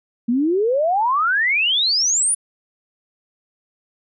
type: exponential sweep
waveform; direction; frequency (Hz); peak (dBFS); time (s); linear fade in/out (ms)
sine; up; 226.8 to 10000; -15; 0.28-2.35; 10
effects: none